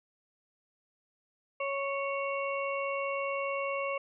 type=harmonic tone with a mistuned harmonic; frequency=554.4 Hz; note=C#5; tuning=in tune; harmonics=1 / 2 / 4 / 5; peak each=-33 / -36 / -39 / -40 dBFS; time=1.6-3.98 s; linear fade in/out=5 ms; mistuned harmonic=5; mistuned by=-17 cents; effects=none